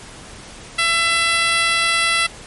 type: tone with high-pass filter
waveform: 10% pulse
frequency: 670 Hz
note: E5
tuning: 28 cents sharp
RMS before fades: -17 dBFS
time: 0.78-2.27 s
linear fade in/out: 10 ms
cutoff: 1500 Hz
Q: 1.1
effects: pink hiss -38 dBFS RMS until 2.46 s + MP3 48 kbps